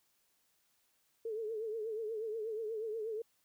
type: tone with vibrato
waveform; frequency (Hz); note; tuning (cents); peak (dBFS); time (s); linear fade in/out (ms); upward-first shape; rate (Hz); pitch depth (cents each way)
sine; 440; A4; 0; -36; 1.25-3.22; 5; triangle; 8.3; 97
effects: white hiss -75 dBFS RMS until 3.44 s